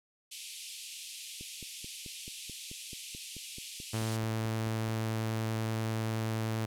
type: band-pass noise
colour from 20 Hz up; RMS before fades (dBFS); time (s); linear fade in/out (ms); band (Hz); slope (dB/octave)
pink; -45; 0.31-4.17; 10; 2500 to 12000; 48
type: click train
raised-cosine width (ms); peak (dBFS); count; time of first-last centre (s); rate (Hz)
3; -34; 17; 1.41-4.888; 4.6
type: tone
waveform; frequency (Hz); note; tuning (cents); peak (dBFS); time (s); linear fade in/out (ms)
sawtooth; 111.2; A2; +19; -27; 3.93-6.66; 10
effects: none